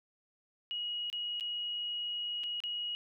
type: tone with dropouts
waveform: sine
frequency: 2898 Hz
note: F#7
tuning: 37 cents flat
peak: -34 dBFS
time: 0.71-2.95 s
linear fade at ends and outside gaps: 0 ms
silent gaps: 1.1-1.128 / 1.399-1.408 / 2.435-2.439 / 2.603-2.637 s
effects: none